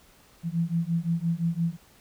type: beating tone pair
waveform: sine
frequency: 165 / 170.8 Hz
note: E3 / F3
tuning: +2 / -38 cents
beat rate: 5.8 Hz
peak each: -27 dBFS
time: 0.43-1.77 s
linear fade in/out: 50 ms
effects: pink hiss -57 dBFS RMS until 2 s